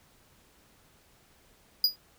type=tone with exponential decay; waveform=square; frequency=4903 Hz; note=D#8; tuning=26 cents flat; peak=-17 dBFS; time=1.84-1.96 s; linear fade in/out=2 ms; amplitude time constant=26 ms; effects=pink hiss -62 dBFS RMS until 2.18 s